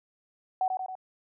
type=tone with echo; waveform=sine; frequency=750 Hz; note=F#5; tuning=23 cents sharp; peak=-23 dBFS; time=0.61-0.68 s; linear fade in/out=2 ms; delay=91 ms; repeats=3; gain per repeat=-4 dB; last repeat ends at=0.953 s; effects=none